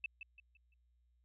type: tone with echo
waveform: sine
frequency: 2637 Hz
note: E7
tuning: in tune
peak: -36 dBFS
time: 0.04-0.06 s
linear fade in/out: 2 ms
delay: 170 ms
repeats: 4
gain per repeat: -9 dB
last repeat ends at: 0.74 s
effects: added 60 Hz sine -70 dBFS peak until 1.24 s